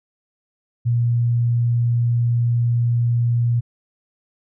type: tone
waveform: sine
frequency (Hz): 118.9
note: A#2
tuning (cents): +35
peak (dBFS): -15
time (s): 0.85-3.61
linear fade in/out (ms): 20
effects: none